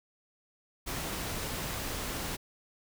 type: noise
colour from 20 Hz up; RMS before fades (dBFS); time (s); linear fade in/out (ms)
pink; -36; 0.86-2.37; 20
effects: none